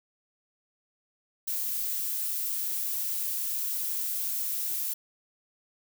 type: noise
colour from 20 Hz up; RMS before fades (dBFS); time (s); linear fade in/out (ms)
violet; -31; 1.47-4.94; 10
effects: none